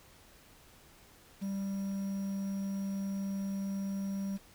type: tone with quantisation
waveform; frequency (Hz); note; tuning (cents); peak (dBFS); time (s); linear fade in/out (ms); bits
triangle; 196; G3; 0; -31; 1.41-4.38; 20; 9
effects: pink hiss -59 dBFS RMS until 4.54 s